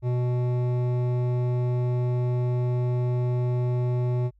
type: tone with hard clipping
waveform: sine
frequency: 123.47 Hz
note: B2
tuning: in tune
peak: -24 dBFS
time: 0.02-4.31 s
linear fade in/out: 50 ms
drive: 12 dB
effects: added 50 Hz sine -57 dBFS peak until 4.39 s